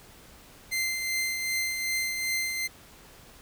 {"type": "tone with tremolo", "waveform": "sawtooth", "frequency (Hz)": 2081, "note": "C7", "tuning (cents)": -10, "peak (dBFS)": -22, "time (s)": [0.71, 2.68], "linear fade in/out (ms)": 20, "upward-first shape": "triangle", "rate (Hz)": 2.6, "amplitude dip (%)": 45, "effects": ["pink hiss -52 dBFS RMS until 3.41 s"]}